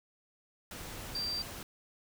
sine tone in noise, 4700 Hz, D8, 1 cent sharp, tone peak -33 dBFS, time 1.15-1.42 s, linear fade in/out 2 ms, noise pink, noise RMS -44 dBFS, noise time 0.71-1.63 s, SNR +8 dB, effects none

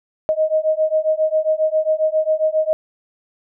sine beating tone pair, 622.3 / 629.7 Hz, D#5 / D#5, 0 / +21 cents, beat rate 7.4 Hz, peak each -18 dBFS, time 0.29-2.73 s, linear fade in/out 0 ms, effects none

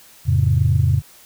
sine chord, F augmented, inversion none, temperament just, 87.31 / 109.13 / 136.42 Hz, F2 / A2 / C#3, 0 / -14 / -27 cents, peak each -17 dBFS, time 0.25-1.02 s, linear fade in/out 50 ms, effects tanh soft clip ceiling -4 dBFS + white hiss -47 dBFS RMS until 1.25 s

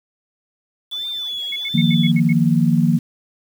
sine tone with vibrato, 3458 Hz, A7, 31 cents flat, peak -23 dBFS, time 0.91-2.12 s, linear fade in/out 20 ms, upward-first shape triangle, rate 1.4 Hz, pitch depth 66 cents each way
sine tone bursts, 2188 Hz, C#7, 23 cents flat, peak -25 dBFS, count 7, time 1.52-2.328 s, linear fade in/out 5 ms, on 40 ms, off 88 ms
sine chord, Eb suspended second, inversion none, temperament equal, 155.56 / 174.61 / 233.1 Hz, Eb3 / F3 / Bb3, 0 / 0 / 0 cents, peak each -17 dBFS, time 1.74-2.99 s, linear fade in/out 10 ms
effects 7-bit

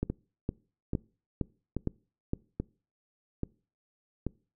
two click trains, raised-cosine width 3 ms, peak -16 / -18 dBFS, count 6 / 6, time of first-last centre 0.03-2.334 / 0.1-4.267 s, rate 2.17 / 1.2 Hz, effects noise-tail reverb RT60 0.4 s tail -24 dB re dry

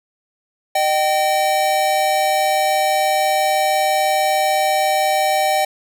square tone pair together, 612 / 771.7 Hz, D#5 / G5, -29 / -27 cents, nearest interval major third, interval 402 cents, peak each -20 / -17 dBFS, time 0.75-5.65 s, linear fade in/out 5 ms, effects none

